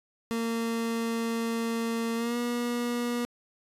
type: tone with pitch glide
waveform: 30% pulse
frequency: 229.4 to 240.4 Hz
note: A#3 to B3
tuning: -28 to -46 cents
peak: -25 dBFS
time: 0.31-3.25 s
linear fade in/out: 0 ms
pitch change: +82 cents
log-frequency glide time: 2.16-2.37 s
effects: resampled to 32000 Hz